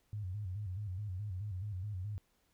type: tone with vibrato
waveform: sine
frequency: 98 Hz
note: G2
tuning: in tune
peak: -37 dBFS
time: 0.13-2.18 s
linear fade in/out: 0 ms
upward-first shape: square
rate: 4.7 Hz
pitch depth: 120 cents each way
effects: pink hiss -75 dBFS RMS until 2.53 s